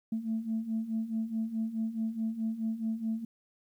sine beating tone pair, 220 / 224.7 Hz, A3 / A3, 0 / +37 cents, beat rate 4.7 Hz, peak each -35 / -31 dBFS, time 0.12-3.25 s, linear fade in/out 5 ms, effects tanh soft clip ceiling -24 dBFS + 11-bit

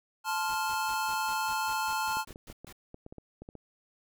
square chord, F major, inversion first, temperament just, 873.1 / 1047.7 / 1396.9 Hz, A5 / C6 / F6, -14 / +2 / 0 cents, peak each -32 / -37 / -35 dBFS, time 0.24-2.25 s, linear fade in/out 50 ms
pink noise bursts, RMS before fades -49 dBFS, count 12, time 0.49-2.726 s, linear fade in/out 2 ms, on 58 ms, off 140 ms
clicks, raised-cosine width 2 ms, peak -31 dBFS, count 12, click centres 2.17 / 2.307 / 2.359 / 2.5 / 2.646 / 2.944 / 3.064 / 3.125 / 3.183 / 3.42 / 3.489 / 3.553 s
effects none

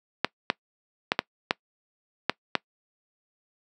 clicks, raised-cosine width 0.3 ms, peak -4 dBFS, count 7, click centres 0.246 / 0.501 / 1.119 / 1.191 / 1.509 / 2.296 / 2.553 s, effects noise-tail reverb RT60 0.1 s tail -23 dB re dry + high-pass 200 Hz 12 dB/octave

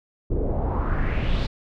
brown noise with low-pass filter sweep, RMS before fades -23 dBFS, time 0.3-1.47 s, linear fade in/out 10 ms, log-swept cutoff 400 to 4400 Hz, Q 2.8, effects none

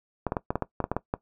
clicks, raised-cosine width 1 ms, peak -12 dBFS, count 11, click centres 0.267 / 0.321 / 0.368 / 0.505 / 0.556 / 0.623 / 0.803 / 0.841 / 0.916 / 0.966 / 1.139 s, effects noise-tail reverb RT60 0.1 s tail -18 dB re dry

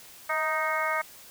harmonic tone with a mistuned harmonic, 311.1 Hz, D#4, in tune, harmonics 2 / 3 / 4 / 5 / 6 / 7, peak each -32 / -33 / -30 / -34 / -34 / -32 dBFS, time 0.29-1.02 s, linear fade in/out 10 ms, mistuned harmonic 2, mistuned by +33 cents, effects white hiss -49 dBFS RMS until 1.3 s

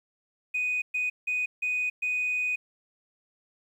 sine tone bursts at uneven times, 2489 Hz, D#7, in tune, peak -24 dBFS, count 5, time 0.54-0.82 / 0.94-1.1 / 1.27-1.46 / 1.62-1.9 / 2.02-2.56 s, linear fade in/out 10 ms, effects tanh soft clip ceiling -22 dBFS + 10-bit

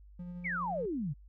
triangle tone with tremolo, 176.7 Hz, F3, 21 cents sharp, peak -37 dBFS, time 0.19-0.86 s, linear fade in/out 5 ms, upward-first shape sine, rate 12 Hz, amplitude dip 25%
sine exponential sweep, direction down, 2349 to 130 Hz, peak -32 dBFS, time 0.44-1.14 s, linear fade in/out 20 ms
effects added 50 Hz sine -52 dBFS peak until 1.28 s

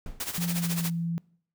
brown noise with exponential decay, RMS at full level -34 dBFS, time 0.06-0.35 s, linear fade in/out 2 ms, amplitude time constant 62 ms
white noise with tremolo, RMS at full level -31 dBFS, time 0.2-0.9 s, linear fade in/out 2 ms, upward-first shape sine, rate 14 Hz, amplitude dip 75%
sine tone with pitch glide, 172.2 to 168.07 Hz, F3 to E3, -24 to +34 cents, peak -27 dBFS, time 0.38-1.18 s, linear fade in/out 0 ms, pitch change -42 cents, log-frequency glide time 0.53-0.87 s
effects noise-tail reverb RT60 0.6 s tail -24 dB re dry

